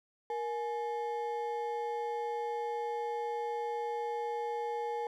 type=ring-modulated tone; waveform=triangle; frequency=656 Hz; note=E5; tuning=9 cents flat; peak=-28 dBFS; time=0.3-5.07 s; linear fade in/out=2 ms; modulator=186 Hz; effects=none